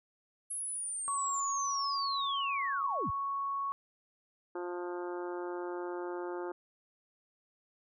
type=linear sweep; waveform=sine; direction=down; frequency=10870 to 40.61 Hz; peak=-35 dBFS; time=0.5-3.11 s; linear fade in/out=10 ms
type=tone; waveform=sine; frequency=1108.7 Hz; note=C#6; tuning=in tune; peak=-32 dBFS; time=1.08-3.72 s; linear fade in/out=0 ms
type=harmonic tone; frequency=176.7 Hz; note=F3; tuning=21 cents sharp; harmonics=2 / 3 / 4 / 5 / 6 / 7 / 8 / 9; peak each=-37 / -45 / -49 / -45 / -52 / -50 / -52 / -56 dBFS; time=4.55-6.52 s; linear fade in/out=5 ms
effects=none